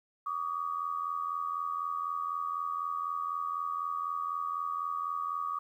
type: tone pair together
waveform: sine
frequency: 1144 / 1228 Hz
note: D6 / D#6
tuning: -46 / -23 cents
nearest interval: minor second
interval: 123 cents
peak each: -34 / -35 dBFS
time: 0.26-5.59 s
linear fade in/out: 5 ms
effects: 11-bit